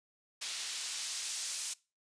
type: noise with band-pass filter sweep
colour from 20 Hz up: white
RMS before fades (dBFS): -39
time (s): 0.41-1.74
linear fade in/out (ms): 10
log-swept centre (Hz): 3800 to 6700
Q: 0.87
effects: noise-tail reverb RT60 0.3 s tail -22 dB re dry + resampled to 22050 Hz